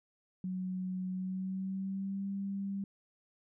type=tone with pitch glide; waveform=sine; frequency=185 to 197.14 Hz; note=F#3 to G3; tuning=0 to +10 cents; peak=-34 dBFS; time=0.44-2.84 s; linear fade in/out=2 ms; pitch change=+110 cents; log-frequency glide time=1.11-2.27 s; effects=none